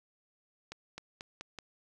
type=accelerating click train; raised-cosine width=0.2 ms; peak=-25 dBFS; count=5; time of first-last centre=0.72-1.587 s; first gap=260 ms; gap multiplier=0.88; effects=none